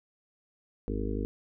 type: harmonic tone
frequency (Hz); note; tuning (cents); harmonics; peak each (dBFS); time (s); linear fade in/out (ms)
51.5; G#1; -14; 1 / 2 / 4 / 5 / 6 / 7 / 8 / 9; -33 / -38 / -39 / -37 / -40 / -43 / -39 / -40; 0.88-1.25; 0
effects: none